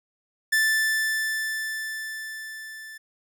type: tone with level ramp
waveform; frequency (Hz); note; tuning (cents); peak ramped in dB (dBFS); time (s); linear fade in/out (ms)
45% pulse; 1760; A6; 0; -18 to -39; 0.52-2.98; 10
effects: none